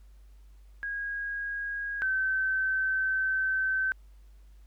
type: tone pair in turn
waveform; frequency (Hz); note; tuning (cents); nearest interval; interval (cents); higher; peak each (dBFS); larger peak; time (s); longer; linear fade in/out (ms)
sine; 1640 / 1539.5; G#6 / G6; -22 / -32; minor second; 110; first; -31 / -25; second; 0.83-2.02 / 2.02-3.92; second; 0
effects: added 50 Hz sine -50 dBFS peak until 4.66 s + pink hiss -70 dBFS RMS until 4.66 s